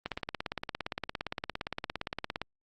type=click train; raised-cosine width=0.3 ms; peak=-17 dBFS; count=42; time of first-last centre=0.06-2.416 s; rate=17.4 Hz; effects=Opus 32 kbps